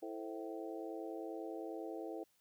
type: harmonic tone with a mistuned harmonic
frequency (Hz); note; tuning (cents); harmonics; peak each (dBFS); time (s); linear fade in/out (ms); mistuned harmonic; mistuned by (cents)
110; A2; 0; 3 / 4 / 5 / 6 / 7; -45 / -47 / -49 / -51 / -52; 0.02-2.24; 10; 5; -89
effects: white hiss -75 dBFS RMS until 2.4 s